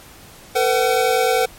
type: tone cluster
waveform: square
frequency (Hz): 455.1 / 505 / 754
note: A#4 / B4 / F#5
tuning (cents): -42 / +39 / +32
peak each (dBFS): -20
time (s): 0.55-1.46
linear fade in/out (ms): 10
effects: pink hiss -43 dBFS RMS until 1.58 s + MP3 64 kbps